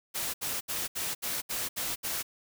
white noise bursts, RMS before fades -33 dBFS, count 8, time 0.14-2.23 s, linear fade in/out 20 ms, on 200 ms, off 70 ms, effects none

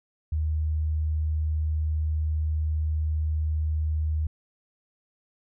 sine tone, 77.5 Hz, D#2, 6 cents flat, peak -23 dBFS, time 0.32-4.27 s, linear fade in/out 5 ms, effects none

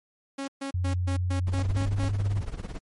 sawtooth tone bursts, 274.3 Hz, C#4, 18 cents flat, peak -27 dBFS, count 8, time 0.38-2.09 s, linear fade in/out 10 ms, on 100 ms, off 130 ms
sine tone with pitch glide, 90.1 to 99.4 Hz, F#2 to G2, -45 to +25 cents, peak -24 dBFS, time 0.74-2.41 s, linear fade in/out 5 ms, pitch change +170 cents, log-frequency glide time 1.44-1.82 s
brown noise with tremolo, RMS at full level -30 dBFS, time 1.47-2.79 s, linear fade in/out 0 ms, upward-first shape triangle, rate 18 Hz, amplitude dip 95%
effects MP3 48 kbps

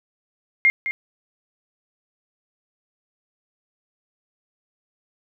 sine tone with echo, 2123 Hz, C7, 25 cents sharp, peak -12 dBFS, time 0.65-0.7 s, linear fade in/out 0 ms, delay 210 ms, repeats 1, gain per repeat -10 dB, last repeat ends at 0.91 s, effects none

